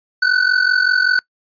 square ring-modulated tone, 1497 Hz, F#6, 20 cents sharp, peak -10 dBFS, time 0.22-1.19 s, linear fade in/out 0 ms, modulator 22.6 Hz, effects noise-tail reverb RT60 0.1 s tail -24 dB re dry + resampled to 11025 Hz

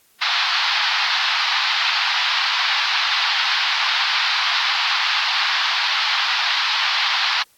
white band-pass noise, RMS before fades -20 dBFS, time 0.21-7.43 s, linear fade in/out 10 ms, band 820 to 4600 Hz, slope 48 dB/octave, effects white hiss -57 dBFS RMS until 7.57 s + AAC 64 kbps

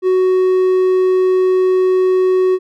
triangle tone, 371.4 Hz, F#4, 7 cents sharp, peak -8 dBFS, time 0.02-2.59 s, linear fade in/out 50 ms, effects none

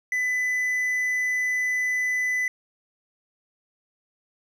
triangle tone with hard clipping, 2000 Hz, B6, 21 cents sharp, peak -23 dBFS, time 0.12-2.48 s, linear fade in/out 2 ms, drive 6 dB, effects none

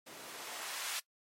blue noise with band-pass filter sweep, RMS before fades -43 dBFS, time 0.06-1 s, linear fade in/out 10 ms, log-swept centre 230 to 1600 Hz, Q 0.72, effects noise-tail reverb RT60 0.1 s tail -20 dB re dry + MP3 64 kbps

